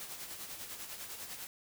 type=noise with tremolo; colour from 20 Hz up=white; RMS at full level=-43 dBFS; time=0-1.47 s; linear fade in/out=0 ms; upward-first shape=sine; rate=10 Hz; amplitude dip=50%; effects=none